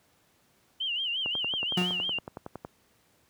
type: tone with vibrato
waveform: sine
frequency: 2981 Hz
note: F#7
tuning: 12 cents sharp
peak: -28 dBFS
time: 0.8-2.19 s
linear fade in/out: 10 ms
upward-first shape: sine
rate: 5.7 Hz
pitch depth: 130 cents each way
type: click train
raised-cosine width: 1 ms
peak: -23 dBFS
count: 16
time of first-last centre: 1.26-2.649 s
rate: 10.8 Hz
type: tone with exponential decay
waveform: 35% pulse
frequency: 180 Hz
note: F#3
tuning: 47 cents flat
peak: -21 dBFS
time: 1.77-2.18 s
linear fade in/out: 5 ms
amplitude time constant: 88 ms
effects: pink hiss -66 dBFS RMS until 3.29 s + high-pass 80 Hz 12 dB/octave